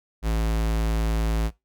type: tone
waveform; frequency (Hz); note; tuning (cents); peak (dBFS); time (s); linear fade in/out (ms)
square; 55; A1; 0; -22; 0.22-1.51; 50
effects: noise-tail reverb RT60 0.2 s tail -20 dB re dry